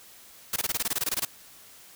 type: noise bursts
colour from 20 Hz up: white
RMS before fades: -27 dBFS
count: 14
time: 0.53-1.251 s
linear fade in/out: 5 ms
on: 32 ms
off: 21 ms
effects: white hiss -51 dBFS RMS until 1.95 s